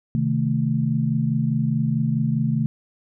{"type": "chord", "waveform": "sine", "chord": "A diminished", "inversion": "first", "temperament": "equal with one note detuned", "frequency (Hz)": [130.81, 155.56, 221.4], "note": ["C3", "Eb3", "A3"], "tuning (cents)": [0, 0, 11], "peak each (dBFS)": -23, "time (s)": [0.15, 2.66], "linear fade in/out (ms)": 0, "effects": []}